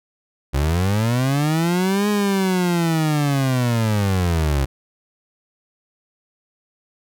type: linear two-way sweep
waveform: 30% pulse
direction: up then down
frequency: 65.41 to 209.3 to 65.41 Hz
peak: -14 dBFS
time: 0.53-4.66 s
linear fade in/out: 20 ms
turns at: 2.09 s
effects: none